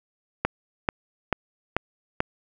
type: click train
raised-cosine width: 0.5 ms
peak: -6 dBFS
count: 5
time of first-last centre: 0.45-2.204 s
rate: 2.28 Hz
effects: none